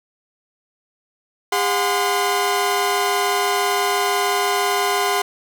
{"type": "tone cluster", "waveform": "sawtooth", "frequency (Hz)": [404, 722, 1029], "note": ["G#4", "F#5", "C6"], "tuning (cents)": [-48, -43, -29], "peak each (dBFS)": -18, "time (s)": [1.52, 5.22], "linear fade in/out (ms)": 5, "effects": []}